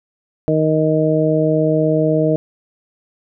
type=harmonic tone; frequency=156.2 Hz; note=D#3; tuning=7 cents sharp; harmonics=1 / 2 / 3 / 4; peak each=-18 / -18 / -18 / -18 dBFS; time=0.48-2.36 s; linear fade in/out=0 ms; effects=none